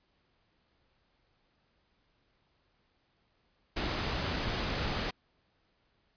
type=noise; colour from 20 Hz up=pink; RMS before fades=-33 dBFS; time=3.76-5.11 s; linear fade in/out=10 ms; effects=pink hiss -73 dBFS RMS until 6.16 s + resampled to 11025 Hz